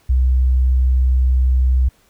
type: tone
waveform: sine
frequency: 63.8 Hz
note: C2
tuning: 43 cents flat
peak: -11 dBFS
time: 0.09-1.89 s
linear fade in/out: 10 ms
effects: pink hiss -56 dBFS RMS until 2.09 s